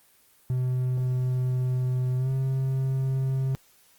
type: tone with pitch glide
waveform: triangle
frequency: 127.1 to 132.88 Hz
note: C3 to C3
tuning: -50 to +27 cents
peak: -21 dBFS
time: 0.5-3.55 s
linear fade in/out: 0 ms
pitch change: +77 cents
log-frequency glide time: 2.17-2.31 s
effects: white hiss -60 dBFS RMS until 3.98 s + Opus 24 kbps